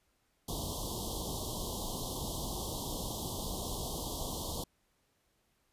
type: band-stop noise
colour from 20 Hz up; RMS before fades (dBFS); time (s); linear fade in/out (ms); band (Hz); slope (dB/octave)
pink; -38; 0.48-4.64; 5; 1100 to 3100; 96
effects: pink hiss -75 dBFS RMS until 5.72 s + resampled to 32000 Hz